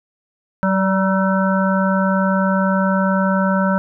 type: harmonic tone with a mistuned harmonic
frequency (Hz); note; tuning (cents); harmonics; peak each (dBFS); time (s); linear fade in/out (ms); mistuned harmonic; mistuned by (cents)
190.3; F#3; +49; 1 / 3 / 5 / 7 / 8; -16 / -21 / -23 / -24 / -25; 0.63-3.78; 0; 3; +28
effects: none